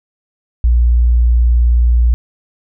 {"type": "tone", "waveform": "sine", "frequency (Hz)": 59.4, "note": "A#1", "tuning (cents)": 33, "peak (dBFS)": -7, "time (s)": [0.64, 2.14], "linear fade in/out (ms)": 0, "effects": []}